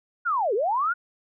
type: linear two-way sweep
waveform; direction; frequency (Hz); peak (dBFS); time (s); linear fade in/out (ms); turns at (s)
sine; down then up; 1480 to 374.1 to 1480; -21; 0.25-0.94; 20; 0.54
effects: none